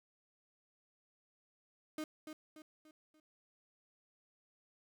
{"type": "tone with echo", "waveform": "35% pulse", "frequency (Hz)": 309.1, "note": "D#4", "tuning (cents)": -11, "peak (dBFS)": -37, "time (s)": [1.98, 2.04], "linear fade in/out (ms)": 2, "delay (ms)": 290, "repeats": 4, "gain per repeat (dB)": -7, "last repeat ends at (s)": 3.2, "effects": []}